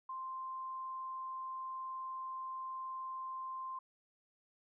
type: tone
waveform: sine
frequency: 1046.5 Hz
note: C6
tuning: in tune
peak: -40 dBFS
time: 0.09-3.79 s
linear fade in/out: 5 ms
effects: none